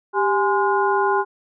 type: tone cluster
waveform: sine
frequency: 394.7 / 832 / 1035 / 1435 Hz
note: G4 / G#5 / C6 / F6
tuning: +12 / +3 / -19 / +47 cents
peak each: -20 / -21 / -22 / -25 dBFS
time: 0.13-1.25 s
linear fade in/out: 50 ms
effects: none